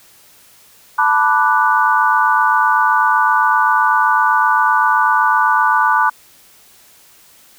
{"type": "chord", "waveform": "sine", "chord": "B minor seventh", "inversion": "third", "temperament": "equal", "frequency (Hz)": [880, 987.8, 1174.7, 1480], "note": ["A5", "B5", "D6", "F#6"], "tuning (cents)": [0, 0, 0, 0], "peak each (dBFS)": -16, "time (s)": [0.98, 6.1], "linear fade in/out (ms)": 10, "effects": ["white hiss -47 dBFS RMS until 7.58 s"]}